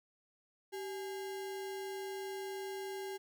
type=tone with sample-and-hold; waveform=sine; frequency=386.5 Hz; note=G4; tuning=24 cents flat; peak=-39 dBFS; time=0.72-3.18 s; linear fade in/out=20 ms; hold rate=1225 Hz; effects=none